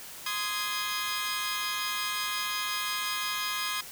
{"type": "chord", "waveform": "15% pulse", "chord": "Ab major", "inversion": "first", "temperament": "equal with one note detuned", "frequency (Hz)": [1038.1, 1244.5, 1661.2], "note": ["C6", "Eb6", "Ab6"], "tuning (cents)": [-14, 0, 0], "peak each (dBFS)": -28, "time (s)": [0.26, 3.81], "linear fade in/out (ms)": 5, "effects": ["white hiss -44 dBFS RMS until 3.91 s"]}